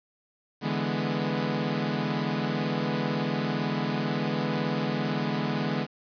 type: chord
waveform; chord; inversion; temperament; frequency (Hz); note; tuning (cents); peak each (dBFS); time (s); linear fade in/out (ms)
sawtooth; E dominant seventh; third; equal; 146.83 / 164.81 / 207.7 / 246.9; D3 / E3 / G#3 / B3; 0 / 0 / 0 / 0; -28 / -29 / -27 / -28; 0.61-5.87; 50
effects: resampled to 11025 Hz + 8-bit